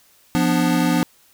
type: chord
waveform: square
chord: B diminished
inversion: second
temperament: equal with one note detuned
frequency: 174.61 / 246.9 / 295.4 Hz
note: F3 / B3 / D4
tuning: 0 / 0 / +10 cents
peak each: -21 dBFS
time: 0.35-1.03 s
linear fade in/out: 0 ms
effects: white hiss -55 dBFS RMS until 1.33 s